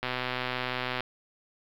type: click train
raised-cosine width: 0.3 ms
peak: -14 dBFS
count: 124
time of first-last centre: 0.03-1.006 s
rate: 126 Hz
effects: low-pass 5000 Hz 12 dB/octave + 8-bit